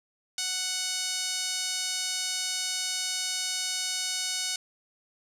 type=tone with band-pass filter; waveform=5% pulse; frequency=740 Hz; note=F#5; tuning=in tune; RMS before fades=-31 dBFS; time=0.38-4.56 s; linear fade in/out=2 ms; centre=5100 Hz; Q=0.7; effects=none